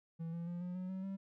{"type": "tone with pitch steps", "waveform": "triangle", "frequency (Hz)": [164.81, 169.35, 174.01, 178.79, 183.72, 188.77, 193.97], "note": ["E3", "E3", "F3", "F3", "F#3", "F#3", "G3"], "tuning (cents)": [0, 47, -6, 41, -12, 35, -18], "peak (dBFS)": -37, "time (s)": [0.19, 1.17], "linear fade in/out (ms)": 20, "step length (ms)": 140, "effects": []}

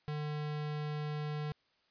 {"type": "tone", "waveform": "square", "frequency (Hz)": 150, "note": "D3", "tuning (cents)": 37, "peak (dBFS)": -36, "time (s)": [0.08, 1.52], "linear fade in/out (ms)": 0, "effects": ["white hiss -73 dBFS RMS until 1.9 s", "resampled to 11025 Hz"]}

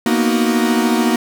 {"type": "chord", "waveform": "45% pulse", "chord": "B major seventh", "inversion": "third", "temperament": "equal", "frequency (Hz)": [233.1, 246.9, 311.1, 370], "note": ["A#3", "B3", "D#4", "F#4"], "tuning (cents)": [0, 0, 0, 0], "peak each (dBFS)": [-16, -21, -20, -21], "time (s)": [0.06, 1.16], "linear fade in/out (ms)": 2, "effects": []}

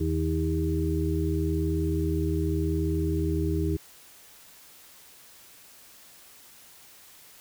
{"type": "harmonic tone with a mistuned harmonic", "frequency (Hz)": 80, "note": "D#2", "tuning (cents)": 49, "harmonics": [1, 2, 4, 5], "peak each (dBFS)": [-27, -31, -29, -32], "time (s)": [0, 3.77], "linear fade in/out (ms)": 10, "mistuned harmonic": 1, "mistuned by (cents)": 18, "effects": ["white hiss -52 dBFS RMS until 7.4 s"]}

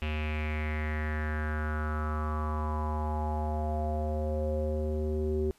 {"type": "tone with low-pass filter sweep", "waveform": "square", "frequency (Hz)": 76.6, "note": "D#2", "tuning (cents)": -27, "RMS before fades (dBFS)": -31, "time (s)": [0.02, 5.51], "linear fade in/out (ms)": 0, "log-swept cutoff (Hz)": [2700, 380], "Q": 5.8, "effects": ["pink hiss -63 dBFS RMS until 5.58 s", "resampled to 32000 Hz"]}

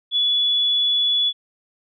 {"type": "tone", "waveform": "sine", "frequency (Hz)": 3418, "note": "G#7", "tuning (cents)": 49, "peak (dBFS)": -16, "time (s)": [0.11, 1.33], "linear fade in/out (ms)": 50, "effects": []}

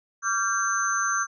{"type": "tone cluster", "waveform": "sine", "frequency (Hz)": [1152, 1383, 1576, 6180], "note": ["D6", "F6", "G6", "G8"], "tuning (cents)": [-34, -17, 9, -26], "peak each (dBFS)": -28, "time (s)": [0.22, 1.27], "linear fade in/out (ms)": 50, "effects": []}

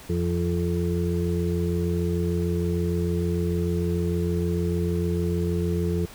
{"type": "harmonic tone", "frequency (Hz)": 86.6, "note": "F2", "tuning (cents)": -14, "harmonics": [1, 2, 4, 5], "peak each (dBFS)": [-26, -26, -30, -30], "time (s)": [0.09, 6.06], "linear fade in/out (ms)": 10, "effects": ["pink hiss -45 dBFS RMS until 6.14 s"]}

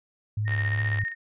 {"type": "tone with vibrato", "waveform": "sine", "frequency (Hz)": 104.6, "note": "G#2", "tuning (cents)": 13, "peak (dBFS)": -24, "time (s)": [0.37, 1.04], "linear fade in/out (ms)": 5, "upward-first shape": "triangle", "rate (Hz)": 2.7, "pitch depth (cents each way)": 38}
{"type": "tone with tremolo", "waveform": "sine", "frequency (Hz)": 1847, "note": "A#6", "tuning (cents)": -16, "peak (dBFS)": -26, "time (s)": [0.45, 1.15], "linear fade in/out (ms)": 50, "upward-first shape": "square", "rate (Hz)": 15, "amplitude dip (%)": 55}
{"type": "click train", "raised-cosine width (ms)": 0.3, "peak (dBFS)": -21, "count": 37, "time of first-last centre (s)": [0.48, 0.987], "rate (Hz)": 71}
{"effects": ["resampled to 8000 Hz"]}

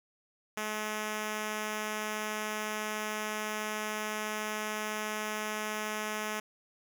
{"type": "tone", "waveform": "5% pulse", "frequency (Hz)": 213.8, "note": "A3", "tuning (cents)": -49, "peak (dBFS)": -22, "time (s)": [0.57, 6.4], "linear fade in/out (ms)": 5, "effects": []}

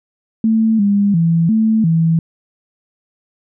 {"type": "tone with pitch steps", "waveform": "sine", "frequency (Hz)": [222.2, 202, 166.2, 220.4, 163.7], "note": ["A3", "G#3", "E3", "A3", "E3"], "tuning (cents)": [17, -48, 15, 3, -12], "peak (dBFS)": -10, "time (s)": [0.44, 2.19], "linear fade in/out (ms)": 2, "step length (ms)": 350, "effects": []}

